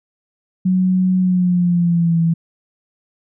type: tone with pitch glide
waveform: sine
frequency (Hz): 185 to 165.77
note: F#3 to E3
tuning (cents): 0 to +10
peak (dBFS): -12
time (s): 0.65-2.34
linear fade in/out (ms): 10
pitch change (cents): -190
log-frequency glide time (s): 1.19-2.2
effects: none